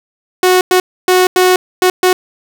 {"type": "tone bursts at uneven times", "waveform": "sawtooth", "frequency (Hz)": 367.1, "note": "F#4", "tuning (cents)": -14, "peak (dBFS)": -3, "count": 6, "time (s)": [[0.43, 0.61], [0.71, 0.8], [1.08, 1.27], [1.36, 1.56], [1.82, 1.9], [2.03, 2.13]], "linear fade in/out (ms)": 2, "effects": []}